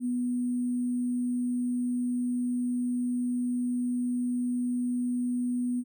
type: tone with sample-and-hold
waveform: sine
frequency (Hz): 245.9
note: B3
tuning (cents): -7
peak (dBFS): -26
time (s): 0-5.84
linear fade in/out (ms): 50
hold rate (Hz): 8820
effects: none